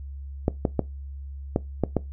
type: clicks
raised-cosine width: 2 ms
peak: -7 dBFS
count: 6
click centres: 0.481 / 0.652 / 0.793 / 1.561 / 1.837 / 1.967 s
effects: noise-tail reverb RT60 0.2 s tail -20 dB re dry + added 69 Hz sine -34 dBFS peak until 2.12 s

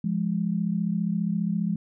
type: tone pair together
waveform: sine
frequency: 172.85 / 207.7 Hz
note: F3 / G#3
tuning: -18 / 0 cents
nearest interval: minor third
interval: 318 cents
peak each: -26 dBFS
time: 0.04-1.76 s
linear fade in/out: 5 ms
effects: none

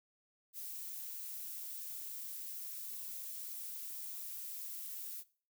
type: noise with amplitude modulation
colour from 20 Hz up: violet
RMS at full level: -43 dBFS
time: 0.53-5.24 s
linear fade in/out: 50 ms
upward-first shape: sine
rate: 297 Hz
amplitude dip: 40%
effects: noise-tail reverb RT60 0.4 s tail -19 dB re dry

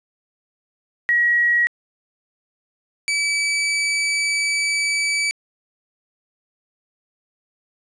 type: tone pair in turn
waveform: sine / sawtooth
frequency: 1908 / 2299 Hz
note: A#6 / D7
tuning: +40 / -37 cents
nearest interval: minor third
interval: 323 cents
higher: second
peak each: -14 / -15 dBFS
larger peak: first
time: 1.09-1.67 / 3.08-5.31 s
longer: second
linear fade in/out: 0 ms
effects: resampled to 22050 Hz + 9-bit

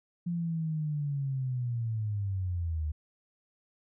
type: linear sweep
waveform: sine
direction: down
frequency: 174.6 to 74.3 Hz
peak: -29 dBFS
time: 0.26-2.92 s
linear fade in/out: 10 ms
effects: none

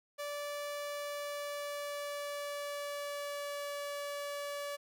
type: tone with pitch glide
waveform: sawtooth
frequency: 581 to 574.3 Hz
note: D5 to D5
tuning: -19 to -39 cents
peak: -34 dBFS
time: 0.18-4.77 s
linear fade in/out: 20 ms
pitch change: -20 cents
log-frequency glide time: 0.7-3.75 s
effects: none

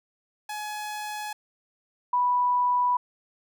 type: tone pair in turn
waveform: sawtooth / sine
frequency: 844 / 984.9 Hz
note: G#5 / B5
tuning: +28 / -5 cents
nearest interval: minor third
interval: 267 cents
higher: second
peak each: -28 / -20 dBFS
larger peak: second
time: 0.49-1.33 / 2.13-2.97 s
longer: neither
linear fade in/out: 5 ms
effects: none

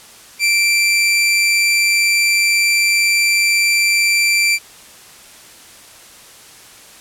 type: tone with amplitude modulation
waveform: sawtooth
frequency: 2349 Hz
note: D7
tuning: in tune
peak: -7 dBFS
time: 0.39-4.59 s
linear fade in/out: 50 ms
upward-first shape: sine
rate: 196 Hz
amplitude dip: 30%
effects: white hiss -41 dBFS RMS until 7 s + low-pass 11000 Hz 12 dB/octave

